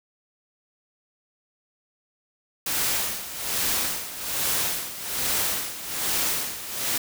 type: noise with tremolo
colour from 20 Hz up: white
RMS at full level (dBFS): -24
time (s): 2.66-6.98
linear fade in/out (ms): 5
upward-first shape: sine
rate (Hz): 1.2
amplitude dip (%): 75
effects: none